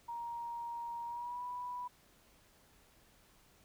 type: tone with pitch glide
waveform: sine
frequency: 940 to 984.5 Hz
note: A#5 to B5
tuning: +14 to -6 cents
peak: -39 dBFS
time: 0.08-1.88 s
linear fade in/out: 10 ms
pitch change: +80 cents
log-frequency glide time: 1.06-1.43 s
effects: pink hiss -66 dBFS RMS until 3.64 s